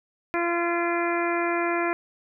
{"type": "harmonic tone", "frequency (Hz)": 343, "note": "F4", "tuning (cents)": -31, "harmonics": [1, 2, 3, 4, 5, 6, 7], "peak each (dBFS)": [-26, -29, -31, -32, -33, -34, -34], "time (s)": [0.34, 1.93], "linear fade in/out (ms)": 0, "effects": []}